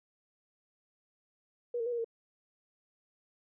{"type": "tone with pitch steps", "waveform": "sine", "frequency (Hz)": [480.9, 457, 487.7, 472.6, 458.5], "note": ["B4", "A#4", "B4", "A#4", "A#4"], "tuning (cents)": [-46, -34, -22, 24, -29], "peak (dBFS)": -31, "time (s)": [1.74, 2.045], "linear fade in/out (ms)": 5, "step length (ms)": 61, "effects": []}